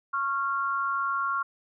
sine tone pair together, 1100 / 1385.9 Hz, C#6 / F6, -14 / -14 cents, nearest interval major third, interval 400 cents, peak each -28 dBFS, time 0.13-1.43 s, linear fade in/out 10 ms, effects none

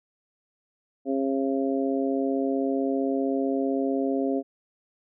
harmonic tone, 135.6 Hz, C#3, 38 cents flat, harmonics 2 / 3 / 4 / 5, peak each -25 / -29 / -31 / -33 dBFS, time 1.05-4.43 s, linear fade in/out 50 ms, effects none

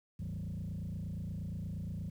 sine tone with frequency modulation, 130.81 Hz, C3, in tune, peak -35 dBFS, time 0.19-2.1 s, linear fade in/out 10 ms, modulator 28.5 Hz, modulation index 2.3, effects tanh soft clip ceiling -35 dBFS + 11-bit

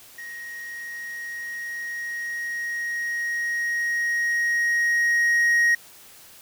triangle tone with level ramp, 1881 Hz, A#6, 15 cents sharp, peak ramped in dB -33 to -14 dBFS, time 0.18-5.75 s, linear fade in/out 5 ms, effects white hiss -48 dBFS RMS until 6.41 s

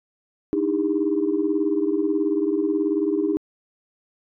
sine tone cluster, 301.9 / 320.3 / 402.3 Hz, D4 / E4 / G4, +48 / -50 / +45 cents, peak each -23 dBFS, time 0.53-3.37 s, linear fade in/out 0 ms, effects tanh soft clip ceiling -11 dBFS

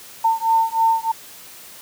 sine beating tone pair, 901 / 904.2 Hz, A5 / A5, +41 / +47 cents, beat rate 3.2 Hz, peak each -18 dBFS, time 0.24-1.12 s, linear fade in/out 10 ms, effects white hiss -41 dBFS RMS until 1.81 s + high-pass 80 Hz 12 dB/octave

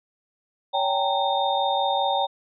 sine tone cluster, 563 / 780 / 825 / 920 / 3656 Hz, C#5 / G5 / G#5 / A#5 / A#7, +27 / -9 / -12 / -23 / -34 cents, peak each -27 / -24 / -33 / -26 / -29 dBFS, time 0.73-2.27 s, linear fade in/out 20 ms, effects none

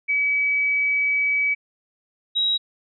sine tone pair in turn, 2282 / 3838 Hz, C#7 / A#7, +50 / +50 cents, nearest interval major sixth, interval 900 cents, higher second, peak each -18 dBFS, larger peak neither, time 0.08-1.55 / 2.35-2.58 s, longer first, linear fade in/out 20 ms, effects none

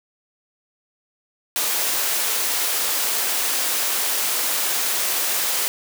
white high-pass noise, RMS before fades -22 dBFS, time 1.56-5.68 s, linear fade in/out 0 ms, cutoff 370 Hz, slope 12 dB/octave, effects none

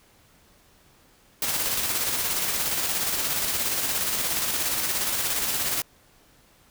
white noise with tremolo, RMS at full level -25 dBFS, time 1.42-5.82 s, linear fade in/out 2 ms, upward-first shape square, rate 17 Hz, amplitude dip 30%, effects pink hiss -58 dBFS RMS until 6.7 s

